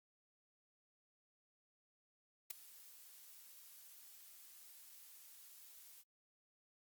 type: noise with ADSR envelope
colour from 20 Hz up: blue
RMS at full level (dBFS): -39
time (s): 2.5-6.04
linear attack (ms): 9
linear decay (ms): 5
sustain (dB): -20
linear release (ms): 46
effects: Opus 48 kbps